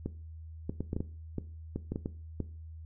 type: clicks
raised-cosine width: 3 ms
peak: -20 dBFS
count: 12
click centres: 0.06 / 0.695 / 0.806 / 0.931 / 0.965 / 1.005 / 1.383 / 1.76 / 1.92 / 1.959 / 2.059 / 2.403 s
effects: noise-tail reverb RT60 0.4 s tail -17 dB re dry + added 80 Hz sine -43 dBFS peak until 2.85 s